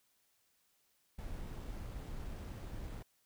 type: noise with sample-and-hold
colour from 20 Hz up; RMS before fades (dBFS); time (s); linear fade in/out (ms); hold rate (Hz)
brown; -44; 1.18-3.03; 10; 11025
effects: white hiss -75 dBFS RMS until 3.25 s